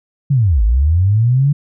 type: linear two-way sweep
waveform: sine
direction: down then up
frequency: 147.5 to 49.91 to 147.5 Hz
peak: -9 dBFS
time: 0.3-1.53 s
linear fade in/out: 10 ms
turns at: 0.63 s
effects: none